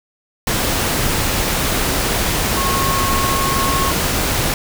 sine tone in noise, 1089 Hz, C#6, 31 cents flat, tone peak -19 dBFS, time 2.57-3.91 s, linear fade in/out 2 ms, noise pink, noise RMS -18 dBFS, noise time 0.47-4.54 s, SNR -4 dB, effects none

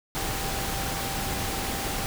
sine tone in noise, 784 Hz, G5, in tune, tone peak -37 dBFS, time 0.15-2.06 s, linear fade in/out 0 ms, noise pink, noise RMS -30 dBFS, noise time 0.15-2.06 s, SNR -10 dB, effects none

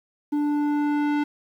square tone with low-pass filter sweep, 293.7 Hz, D4, in tune, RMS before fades -23 dBFS, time 0.32-1.24 s, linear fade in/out 10 ms, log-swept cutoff 620 to 2500 Hz, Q 0.75, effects 9-bit

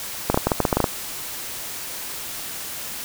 clicks, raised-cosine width 1 ms, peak -3 dBFS, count 11, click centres 0.3 / 0.344 / 0.375 / 0.47 / 0.518 / 0.603 / 0.652 / 0.728 / 0.77 / 0.803 / 0.842 s, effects white hiss -32 dBFS RMS until 3.04 s

